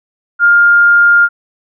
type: tone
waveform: sine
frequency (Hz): 1407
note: F6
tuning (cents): +12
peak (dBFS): -4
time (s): 0.39-1.29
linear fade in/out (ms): 50
effects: none